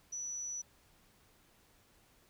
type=tone; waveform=sine; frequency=5920 Hz; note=F#8; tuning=in tune; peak=-38 dBFS; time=0.12-0.62 s; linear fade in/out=10 ms; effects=pink hiss -67 dBFS RMS until 2.29 s